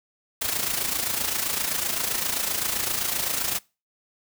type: noise with amplitude modulation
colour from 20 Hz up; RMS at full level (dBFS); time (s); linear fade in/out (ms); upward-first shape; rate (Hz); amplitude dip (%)
white; -24; 0.41-3.59; 10; sine; 27.7; 60
effects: noise-tail reverb RT60 0.3 s tail -24 dB re dry